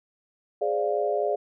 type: chord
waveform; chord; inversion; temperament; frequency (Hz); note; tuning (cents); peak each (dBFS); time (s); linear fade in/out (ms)
sine; D half-diminished seventh; second; equal; 415.3 / 523.3 / 587.3 / 698.5; Ab4 / C5 / D5 / F5; 0 / 0 / 0 / 0; -27 / -32 / -27 / -29; 0.61-1.36; 10
effects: none